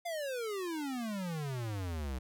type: exponential sweep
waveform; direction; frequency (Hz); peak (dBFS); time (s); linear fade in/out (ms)
square; down; 707 to 61.74; -36; 0.05-2.19; 10
effects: none